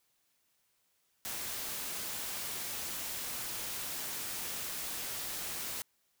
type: noise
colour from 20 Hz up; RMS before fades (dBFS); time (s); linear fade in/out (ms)
white; -39; 1.25-5.82; 0
effects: white hiss -75 dBFS RMS until 6.2 s